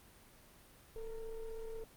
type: ring-modulated tone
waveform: triangle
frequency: 233.1 Hz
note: A#3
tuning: in tune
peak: -36 dBFS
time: 0.96-1.84 s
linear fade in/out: 2 ms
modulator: 215 Hz
effects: pink hiss -61 dBFS RMS until 1.96 s + Opus 32 kbps